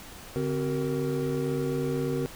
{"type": "tone cluster", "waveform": "triangle", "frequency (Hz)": [144.2, 260.4, 378.4, 466.7], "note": ["D3", "C4", "F#4", "A#4"], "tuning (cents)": [-31, -8, 39, 2], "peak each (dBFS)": [-29, -30, -30, -30], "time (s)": [0.36, 2.26], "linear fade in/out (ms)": 0, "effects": ["pink hiss -45 dBFS RMS until 2.35 s"]}